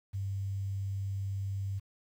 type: tone with quantisation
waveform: sine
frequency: 98 Hz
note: G2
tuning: in tune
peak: -32 dBFS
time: 0.13-1.8 s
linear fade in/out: 20 ms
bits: 10
effects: none